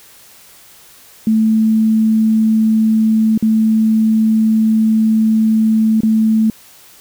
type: tone with dropouts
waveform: sine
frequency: 220 Hz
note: A3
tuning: in tune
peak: -9 dBFS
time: 1.27-6.5 s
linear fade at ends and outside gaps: 2 ms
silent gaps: 3.377-3.425 / 6.006-6.033 s
effects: white hiss -43 dBFS RMS until 7 s